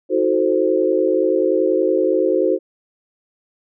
sine chord, D# diminished seventh, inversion none, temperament equal with one note detuned, 319 / 370 / 440 / 523.3 Hz, D#4 / F#4 / A4 / C5, +43 / 0 / 0 / 0 cents, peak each -21 / -18 / -21 / -19 dBFS, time 0.09-2.59 s, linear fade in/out 50 ms, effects none

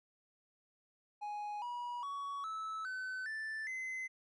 triangle tone with pitch steps, 832 / 966.8 / 1123.5 / 1305.5 / 1517.1 / 1762.9 / 2049 Hz, G#5 / B5 / C#6 / E6 / F#6 / A6 / C7, +3 / -37 / +23 / -17 / +43 / +3 / -37 cents, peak -37 dBFS, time 1.21-4.08 s, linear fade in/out 20 ms, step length 410 ms, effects resampled to 24000 Hz

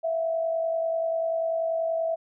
sine tone pair together, 655.7 / 706 Hz, E5 / F5, -9 / +19 cents, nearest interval minor second, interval 128 cents, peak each -24 / -35 dBFS, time 0.03-2.16 s, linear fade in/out 20 ms, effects none

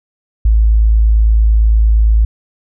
sine tone, 54.4 Hz, A1, 19 cents flat, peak -6 dBFS, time 0.45-2.25 s, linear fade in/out 5 ms, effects none

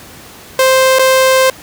sawtooth tone with dropouts, 523.3 Hz, C5, in tune, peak -3 dBFS, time 0.59-1.5 s, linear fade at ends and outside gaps 2 ms, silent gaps 0.987-0.993 s, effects pink hiss -35 dBFS RMS until 1.62 s + high-pass 80 Hz 12 dB/octave

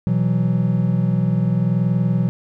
triangle chord, B suspended fourth, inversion none, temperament just, 123.47 / 164.63 / 185.21 Hz, B2 / E3 / F#3, 0 / -2 / +2 cents, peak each -18 dBFS, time 0.07-2.29 s, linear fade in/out 0 ms, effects none

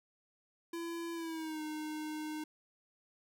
square tone with pitch glide, 336.9 to 307.2 Hz, E4 to D#4, +38 to -22 cents, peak -39 dBFS, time 0.73-2.44 s, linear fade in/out 5 ms, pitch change -160 cents, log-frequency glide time 1.13-1.62 s, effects none

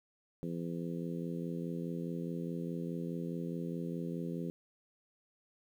harmonic tone, 84.8 Hz, E2, 50 cents sharp, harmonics 2 / 3 / 4 / 5 / 6, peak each -38 / -42 / -44 / -46 / -48 dBFS, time 0.43-4.5 s, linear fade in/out 0 ms, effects 11-bit

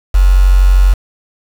sine tone with quantisation, 46.25 Hz, F#1, in tune, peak -4 dBFS, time 0.14-0.94 s, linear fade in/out 10 ms, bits 4, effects none

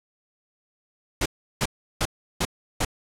pink noise bursts, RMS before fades -23 dBFS, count 5, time 1.21-2.85 s, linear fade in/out 5 ms, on 48 ms, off 350 ms, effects low-pass 10000 Hz 12 dB/octave

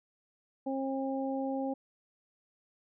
harmonic tone, 268.7 Hz, C4, 46 cents sharp, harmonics 1 / 2 / 3, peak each -33 / -36 / -39 dBFS, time 0.66-1.74 s, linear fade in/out 10 ms, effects none

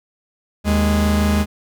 45% pulse tone pair together, 77.7 / 207.3 Hz, D#2 / G#3, -2 / -3 cents, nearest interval octave + perfect fourth, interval 1699 cents, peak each -17 dBFS, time 0.64-1.46 s, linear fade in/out 50 ms, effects none

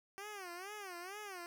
10% pulse tone with vibrato, 382.3 Hz, G4, 43 cents flat, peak -37 dBFS, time 0.18-1.46 s, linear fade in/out 0 ms, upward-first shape sine, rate 2.2 Hz, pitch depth 180 cents each way, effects none

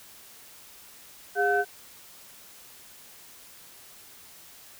sine tone cluster, 407.1 / 714 / 1526 Hz, G#4 / F5 / G6, -35 / +38 / -47 cents, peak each -25 dBFS, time 1.35-1.65 s, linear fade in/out 50 ms, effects tanh soft clip ceiling -11 dBFS + white hiss -50 dBFS RMS until 4.79 s

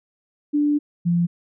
sine tone pair in turn, 293.7 / 172.38 Hz, D4 / F3, 0 / -22 cents, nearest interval major sixth, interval 922 cents, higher first, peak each -16 dBFS, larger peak neither, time 0.53-0.79 / 1.05-1.27 s, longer first, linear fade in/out 20 ms, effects none

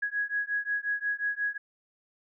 sine beating tone pair, 1661.2 / 1666.8 Hz, G#6 / G#6, 0 / +6 cents, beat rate 5.6 Hz, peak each -31 dBFS, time 0.02-1.58 s, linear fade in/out 10 ms, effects none

